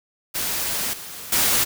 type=noise with level steps; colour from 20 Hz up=white; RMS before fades=-25 / -36 / -19 dBFS; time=0.34-1.65 s; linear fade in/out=20 ms; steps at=0.93 / 1.32 s; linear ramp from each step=5 ms; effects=none